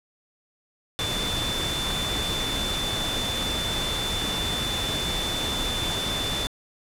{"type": "tone in noise", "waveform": "sine", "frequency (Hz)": 3523, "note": "A7", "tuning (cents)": 1, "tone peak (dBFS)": -28, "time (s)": [0.99, 6.47], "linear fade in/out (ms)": 0, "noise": "pink", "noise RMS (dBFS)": -29, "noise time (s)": [0.99, 6.47], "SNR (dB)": -2, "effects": ["low-pass 11000 Hz 12 dB/octave"]}